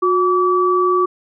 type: tone pair together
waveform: sine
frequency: 362.6 / 1150.1 Hz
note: F#4 / D6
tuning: -35 / -37 cents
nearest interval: octave + minor sixth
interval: 1998 cents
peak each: -15 dBFS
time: 0.02-1.06 s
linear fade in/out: 10 ms
effects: none